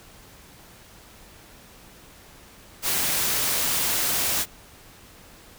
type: noise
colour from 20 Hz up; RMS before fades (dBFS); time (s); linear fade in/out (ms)
white; -24; 2.82-4.46; 50
effects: pink hiss -49 dBFS RMS until 5.58 s